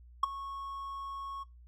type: tone with ADSR envelope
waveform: triangle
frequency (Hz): 1100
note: C#6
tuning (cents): -14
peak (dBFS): -18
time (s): 0.23-1.44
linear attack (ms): 6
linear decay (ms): 12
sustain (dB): -19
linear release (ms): 18
effects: noise-tail reverb RT60 0.2 s tail -21 dB re dry + added 60 Hz sine -52 dBFS peak until 1.67 s